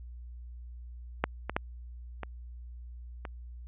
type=clicks; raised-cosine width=0.5 ms; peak=-10 / -17 / -12 / -21 / -23 dBFS; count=5; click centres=1.24 / 1.496 / 1.565 / 2.233 / 3.252 s; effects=added 60 Hz sine -42 dBFS peak until 3.67 s + resampled to 8000 Hz